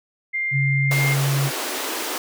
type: tone with pitch glide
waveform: sine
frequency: 2100 to 2112 Hz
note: C7 to C7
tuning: +6 to +16 cents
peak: -21 dBFS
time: 0.33-1.15 s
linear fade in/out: 20 ms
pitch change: +10 cents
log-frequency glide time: 0.82-0.93 s
type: tone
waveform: sine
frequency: 138.2 Hz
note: C#3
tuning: 5 cents flat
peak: -18 dBFS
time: 0.51-1.51 s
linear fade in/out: 50 ms
type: high-pass noise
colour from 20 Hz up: pink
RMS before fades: -27 dBFS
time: 0.91-2.18 s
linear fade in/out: 2 ms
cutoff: 270 Hz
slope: 48 dB/octave
effects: none